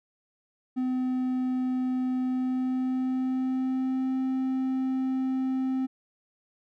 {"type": "tone with pitch glide", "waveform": "triangle", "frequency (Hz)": [255.2, 261.5], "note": ["C4", "C4"], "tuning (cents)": [-43, -1], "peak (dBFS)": -23, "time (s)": [0.76, 5.87], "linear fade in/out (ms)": 20, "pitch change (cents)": 42, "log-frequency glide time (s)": [2.23, 4.19], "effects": []}